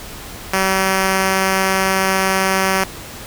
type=tone; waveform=5% pulse; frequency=190.9 Hz; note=G3; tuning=46 cents flat; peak=-3 dBFS; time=0.53-2.84 s; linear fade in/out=5 ms; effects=pink hiss -33 dBFS RMS until 3.26 s